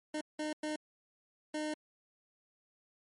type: tone bursts at uneven times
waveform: 25% pulse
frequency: 305.4 Hz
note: D#4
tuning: 32 cents flat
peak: -31 dBFS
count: 4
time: 0.14-0.21 / 0.39-0.53 / 0.63-0.76 / 1.54-1.74 s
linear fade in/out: 5 ms
effects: MP3 48 kbps